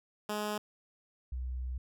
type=tone pair in turn; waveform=10% pulse / sine; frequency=210 / 62.98 Hz; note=G#3 / B1; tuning=+19 / +35 cents; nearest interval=octave + major sixth; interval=2084 cents; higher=first; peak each=-25 / -34 dBFS; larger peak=first; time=0.29-0.58 / 1.32-1.78 s; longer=second; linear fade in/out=5 ms; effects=none